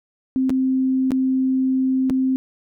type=tone with dropouts; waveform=sine; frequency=261.6 Hz; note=C4; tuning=in tune; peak=-16 dBFS; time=0.36-2.36 s; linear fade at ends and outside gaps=0 ms; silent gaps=0.495-0.503 / 1.107-1.118 / 2.098-2.105 s; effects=none